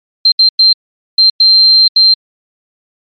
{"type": "tone bursts at uneven times", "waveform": "sine", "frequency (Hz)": 4149, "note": "C8", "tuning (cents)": -15, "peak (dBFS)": -3, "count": 6, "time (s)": [[0.25, 0.32], [0.39, 0.49], [0.59, 0.73], [1.18, 1.3], [1.4, 1.88], [1.96, 2.14]], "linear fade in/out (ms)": 5, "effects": ["MP3 32 kbps"]}